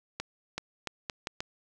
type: accelerating click train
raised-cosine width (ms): 0.2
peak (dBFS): -16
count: 6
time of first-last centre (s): 0.2-1.405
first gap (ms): 380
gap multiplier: 0.77
effects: none